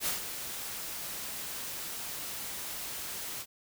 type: noise with ADSR envelope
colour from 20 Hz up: white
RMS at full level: -30 dBFS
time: 0-3.46 s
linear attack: 64 ms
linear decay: 130 ms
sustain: -9 dB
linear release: 54 ms
effects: none

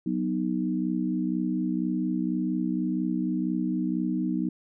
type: chord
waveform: sine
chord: B major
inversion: second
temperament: equal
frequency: 185 / 246.9 / 311.1 Hz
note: F#3 / B3 / D#4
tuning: 0 / 0 / 0 cents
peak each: -29 dBFS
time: 0.06-4.49 s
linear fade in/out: 5 ms
effects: none

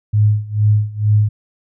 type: tone with tremolo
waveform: sine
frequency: 105.6 Hz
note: G#2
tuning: 29 cents sharp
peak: -8 dBFS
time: 0.13-1.29 s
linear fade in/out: 10 ms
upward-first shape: sine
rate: 2.2 Hz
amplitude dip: 90%
effects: none

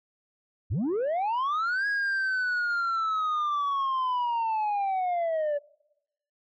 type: linear two-way sweep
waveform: sine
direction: up then down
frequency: 69.6 to 1661.2 to 571 Hz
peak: -22 dBFS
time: 0.7-5.59 s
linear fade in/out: 20 ms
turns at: 1.87 s
effects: noise-tail reverb RT60 0.8 s tail -23 dB re dry + tanh soft clip ceiling -24 dBFS

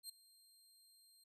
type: tone with ADSR envelope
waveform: 20% pulse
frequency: 4186 Hz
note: C8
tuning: in tune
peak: -39 dBFS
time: 0.03-1.24 s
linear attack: 63 ms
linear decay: 7 ms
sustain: -21 dB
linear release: 6 ms
effects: resampled to 32000 Hz

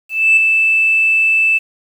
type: tone with ADSR envelope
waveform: sine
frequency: 2637 Hz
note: E7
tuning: in tune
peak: -4 dBFS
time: 0.09-1.59 s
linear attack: 280 ms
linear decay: 5 ms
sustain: -5 dB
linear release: 19 ms
effects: tanh soft clip ceiling -3 dBFS + 7-bit

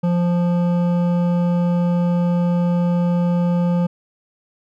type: tone with hard clipping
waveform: sine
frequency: 174.61 Hz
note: F3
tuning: in tune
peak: -17 dBFS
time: 0.03-3.87 s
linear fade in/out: 10 ms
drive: 11 dB
effects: none

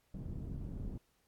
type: low-pass noise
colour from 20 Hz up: pink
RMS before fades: -42 dBFS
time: 0.14-0.98 s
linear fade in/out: 5 ms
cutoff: 210 Hz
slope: 12 dB/octave
effects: pink hiss -75 dBFS RMS until 1.27 s + AAC 64 kbps

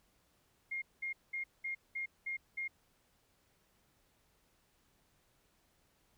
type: tone bursts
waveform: sine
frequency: 2131 Hz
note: C7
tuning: 31 cents sharp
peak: -36 dBFS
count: 7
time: 0.71-2.68 s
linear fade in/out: 10 ms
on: 110 ms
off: 200 ms
effects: pink hiss -73 dBFS RMS until 6.17 s

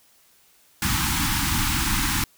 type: band-stop noise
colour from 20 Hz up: pink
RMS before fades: -23 dBFS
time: 0.82-2.24 s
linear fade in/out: 2 ms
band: 330 to 810 Hz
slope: 96 dB/octave
effects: white hiss -58 dBFS RMS until 2.37 s

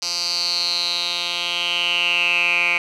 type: tone with band-pass filter sweep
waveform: 10% pulse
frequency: 174 Hz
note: F3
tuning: 6 cents flat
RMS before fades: -21 dBFS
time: 0.02-2.78 s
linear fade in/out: 2 ms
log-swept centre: 5100 to 2300 Hz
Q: 7.4
effects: none

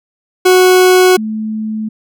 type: tone pair in turn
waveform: 40% pulse / sine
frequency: 368.2 / 217.2 Hz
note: F#4 / A3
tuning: -8 / -22 cents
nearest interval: major sixth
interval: 914 cents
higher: first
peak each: -4 / -16 dBFS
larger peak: first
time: 0.45-1.17 / 1.17-1.89 s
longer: neither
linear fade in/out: 10 ms
effects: none

